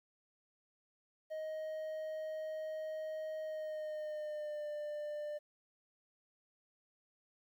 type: tone with pitch glide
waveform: triangle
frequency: 626 to 595.7 Hz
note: D#5 to D5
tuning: +10 to +24 cents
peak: -37 dBFS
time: 1.3-5.39 s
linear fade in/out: 20 ms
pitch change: -86 cents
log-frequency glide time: 3.42-4.68 s
effects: 12-bit

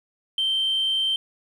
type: tone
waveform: sine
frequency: 3125 Hz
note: G7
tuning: 6 cents flat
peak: -19 dBFS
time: 0.38-1.16 s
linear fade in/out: 2 ms
effects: tanh soft clip ceiling -17 dBFS + 9-bit

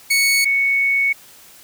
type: tone pair in turn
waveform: sawtooth / sine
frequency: 2218 / 2218 Hz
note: C#7 / C#7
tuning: 0 / 0 cents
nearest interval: unison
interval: 0 cents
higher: neither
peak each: -10 / -14 dBFS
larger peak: first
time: 0.1-0.45 / 0.45-1.13 s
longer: second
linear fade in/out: 10 ms
effects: white hiss -45 dBFS RMS until 1.63 s

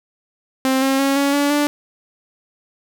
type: tone with pitch steps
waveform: sawtooth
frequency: 263.4 / 268.9 / 274.6 / 280.4 / 286.2 / 292.3 Hz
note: C4 / C4 / C#4 / C#4 / D4 / D4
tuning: +12 / +47 / -16 / +20 / -45 / -8 cents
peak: -11 dBFS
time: 0.65-1.67 s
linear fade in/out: 0 ms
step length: 170 ms
effects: none

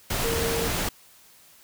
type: tone in noise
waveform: sine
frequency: 460.2 Hz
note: A#4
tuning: 22 cents flat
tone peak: -27 dBFS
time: 0.24-0.68 s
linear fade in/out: 5 ms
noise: pink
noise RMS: -27 dBFS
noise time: 0.1-0.89 s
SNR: -3 dB
effects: white hiss -54 dBFS RMS until 1.63 s

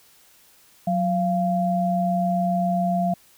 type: tone pair together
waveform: sine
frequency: 182.76 / 690 Hz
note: F#3 / F5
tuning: -21 / -21 cents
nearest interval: octave + major seventh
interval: 2300 cents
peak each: -22 dBFS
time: 0.87-3.14 s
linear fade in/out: 5 ms
effects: white hiss -55 dBFS RMS until 3.37 s

